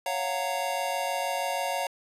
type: chord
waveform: square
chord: Gb major seventh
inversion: second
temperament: just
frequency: 555 / 693.7 / 740 / 925 Hz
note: Db5 / F5 / Gb5 / Bb5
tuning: +2 / -12 / 0 / -14 cents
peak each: -34 dBFS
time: 0.06-1.87 s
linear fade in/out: 2 ms
effects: resampled to 32000 Hz